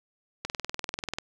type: click train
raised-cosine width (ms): 0.2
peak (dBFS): -14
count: 16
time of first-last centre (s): 0.45-1.185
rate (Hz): 20.4
effects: none